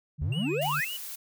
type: tone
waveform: sine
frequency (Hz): 146.83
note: D3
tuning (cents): 0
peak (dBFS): -33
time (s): 0.18-0.81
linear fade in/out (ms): 20
type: exponential sweep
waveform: triangle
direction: up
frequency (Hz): 69.3 to 2200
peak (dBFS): -25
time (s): 0.21-0.85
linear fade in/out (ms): 10
type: tone with vibrato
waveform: triangle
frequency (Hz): 2709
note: E7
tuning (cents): +47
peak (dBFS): -33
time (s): 0.32-0.97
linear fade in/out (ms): 5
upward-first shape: sine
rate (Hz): 3.6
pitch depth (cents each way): 150
type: noise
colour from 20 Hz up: blue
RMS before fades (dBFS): -39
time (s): 0.61-1.16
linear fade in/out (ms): 10
effects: none